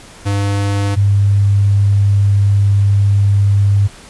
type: tone pair in turn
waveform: square / sine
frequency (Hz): 100.4 / 100.4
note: G2 / G2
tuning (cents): +42 / +42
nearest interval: unison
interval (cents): 0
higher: neither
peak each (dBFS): -14 / -8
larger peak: second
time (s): 0.25-0.96 / 0.96-3.88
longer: second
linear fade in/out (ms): 20
effects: pink hiss -38 dBFS RMS until 4.09 s + resampled to 24000 Hz